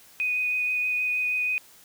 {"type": "tone with vibrato", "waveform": "sine", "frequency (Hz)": 2489, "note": "D#7", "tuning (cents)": 0, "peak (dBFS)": -23, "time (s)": [0.2, 1.58], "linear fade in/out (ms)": 0, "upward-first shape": "triangle", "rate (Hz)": 6.3, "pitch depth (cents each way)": 14, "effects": ["white hiss -53 dBFS RMS until 1.84 s"]}